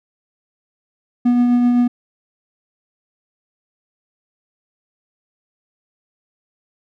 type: tone with tremolo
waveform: triangle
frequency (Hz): 243.4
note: B3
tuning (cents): -25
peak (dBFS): -8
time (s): 1.25-1.88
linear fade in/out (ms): 10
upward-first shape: triangle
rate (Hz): 7.8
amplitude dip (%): 30
effects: none